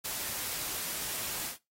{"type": "noise with ADSR envelope", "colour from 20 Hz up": "white", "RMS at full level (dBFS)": -34, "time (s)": [0.04, 1.58], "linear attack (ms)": 15, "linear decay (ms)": 10, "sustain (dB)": -2, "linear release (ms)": 120, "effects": ["noise-tail reverb RT60 0.2 s tail -19 dB re dry", "AAC 48 kbps"]}